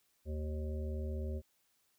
harmonic tone, 76.4 Hz, D#2, 31 cents flat, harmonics 1 / 3 / 5 / 7 / 8, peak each -36 / -46 / -47 / -49 / -54 dBFS, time 0.25-1.42 s, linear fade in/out 50 ms, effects white hiss -75 dBFS RMS until 1.98 s

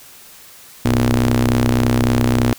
sawtooth ring-modulated tone, 63.5 Hz, B1, 49 cents sharp, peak -6 dBFS, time 0.85-2.53 s, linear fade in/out 0 ms, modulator 176 Hz, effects white hiss -42 dBFS RMS until 2.58 s

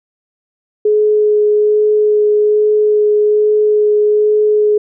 sine tone with vibrato, 422 Hz, G#4, 28 cents sharp, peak -8 dBFS, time 0.85-4.78 s, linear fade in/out 5 ms, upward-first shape sine, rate 1.2 Hz, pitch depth 9 cents each way, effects none

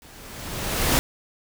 pink noise with level ramp, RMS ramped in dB -48 to -18 dBFS, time 0.02-0.99 s, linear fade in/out 0 ms, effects none

